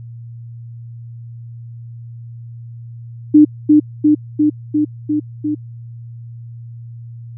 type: tone with echo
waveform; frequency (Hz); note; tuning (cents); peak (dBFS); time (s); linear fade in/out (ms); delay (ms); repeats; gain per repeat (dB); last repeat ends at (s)
sine; 300.7; D4; +41; -3; 3.34-3.45; 10; 350; 6; -2; 5.55
effects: added 117 Hz sine -30 dBFS peak until 7.37 s